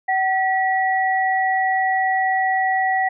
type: tone pair together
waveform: sine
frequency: 759 / 1936 Hz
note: F#5 / B6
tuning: +44 / -35 cents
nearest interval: octave + major third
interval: 1621 cents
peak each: -18 / -21 dBFS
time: 0.08-3.09 s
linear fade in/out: 10 ms
effects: none